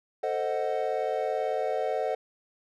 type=chord; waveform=triangle; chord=A diminished seventh; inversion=none; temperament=equal with one note detuned; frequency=444.9 / 523.3 / 622.3 / 740 Hz; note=A4 / C5 / Eb5 / Gb5; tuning=+19 / 0 / 0 / 0 cents; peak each=-30 dBFS; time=0.23-2.15 s; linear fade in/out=5 ms; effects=none